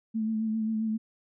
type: tone with vibrato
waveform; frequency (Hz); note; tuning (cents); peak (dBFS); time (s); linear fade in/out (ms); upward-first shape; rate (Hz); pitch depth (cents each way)
sine; 220; A3; 0; -26; 0.14-0.98; 20; sine; 7.5; 29
effects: none